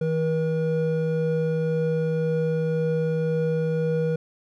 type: tone pair together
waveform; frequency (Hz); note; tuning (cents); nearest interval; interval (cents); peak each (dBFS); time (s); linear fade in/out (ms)
triangle; 160.6 / 479.9; E3 / B4; -45 / -50; octave + perfect fifth; 1895; -22; 0.01-4.16; 5
effects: none